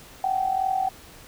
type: tone with amplitude modulation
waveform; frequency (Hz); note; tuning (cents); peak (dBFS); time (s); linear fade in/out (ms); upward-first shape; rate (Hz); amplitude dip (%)
sine; 762; G5; -49; -18; 0.24-0.89; 2; sine; 42.8; 75
effects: pink hiss -47 dBFS RMS until 1.27 s